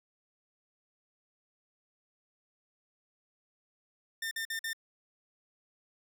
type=tone bursts; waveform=sawtooth; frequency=1805 Hz; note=A6; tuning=44 cents sharp; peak=-30 dBFS; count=4; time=4.22-4.732 s; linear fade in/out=5 ms; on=92 ms; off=48 ms; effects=none